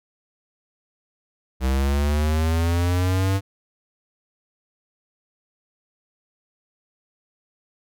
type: linear sweep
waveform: square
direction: up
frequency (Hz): 64.1 to 98.2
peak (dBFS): -19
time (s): 1.6-3.41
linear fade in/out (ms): 50
effects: none